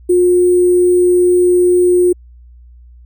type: tone with sample-and-hold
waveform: sine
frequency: 357.7 Hz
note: F4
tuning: 41 cents sharp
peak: -7 dBFS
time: 0.09-2.13 s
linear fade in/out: 10 ms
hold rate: 8820 Hz
effects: added 60 Hz sine -37 dBFS peak until 3.05 s